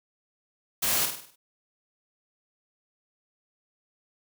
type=noise with echo; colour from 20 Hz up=white; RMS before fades=-26 dBFS; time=0.82-1.06 s; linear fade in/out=10 ms; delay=50 ms; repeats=6; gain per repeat=-6 dB; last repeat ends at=1.36 s; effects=none